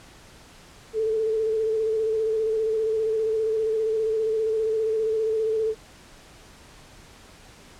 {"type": "tone with vibrato", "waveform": "sine", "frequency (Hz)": 440, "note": "A4", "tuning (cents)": 0, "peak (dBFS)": -21, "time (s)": [0.93, 5.75], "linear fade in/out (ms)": 50, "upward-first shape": "square", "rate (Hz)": 15, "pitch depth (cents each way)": 25, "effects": ["pink hiss -49 dBFS RMS until 7.79 s", "low-pass 9000 Hz 12 dB/octave"]}